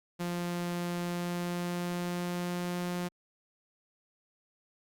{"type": "tone with pitch glide", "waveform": "sawtooth", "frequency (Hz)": [174.61, 177.15], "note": ["F3", "F3"], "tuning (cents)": [0, 25], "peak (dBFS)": -28, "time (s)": [0.19, 3.09], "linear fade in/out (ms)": 20, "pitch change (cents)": 25, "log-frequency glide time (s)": [0.97, 2.92], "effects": ["Opus 48 kbps"]}